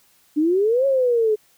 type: exponential two-way sweep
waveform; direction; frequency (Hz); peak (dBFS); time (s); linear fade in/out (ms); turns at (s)
sine; up then down; 290.6 to 554.4 to 419.9; -15; 0.36-1.36; 20; 0.86
effects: white hiss -58 dBFS RMS until 1.57 s